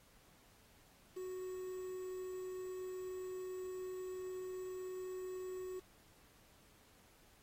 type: tone with quantisation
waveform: triangle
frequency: 370 Hz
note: F#4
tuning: in tune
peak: -40 dBFS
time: 1.16-5.8 s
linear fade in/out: 10 ms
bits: 10
effects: pink hiss -67 dBFS RMS until 7.42 s + AAC 48 kbps